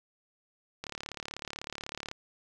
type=click train; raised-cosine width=0.2 ms; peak=-20 dBFS; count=47; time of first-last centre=0.84-2.114 s; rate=36.1 Hz; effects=none